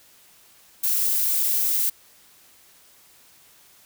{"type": "noise", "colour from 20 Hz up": "violet", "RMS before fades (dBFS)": -22, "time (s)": [0.83, 1.9], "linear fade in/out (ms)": 10, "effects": ["white hiss -54 dBFS RMS until 3.85 s"]}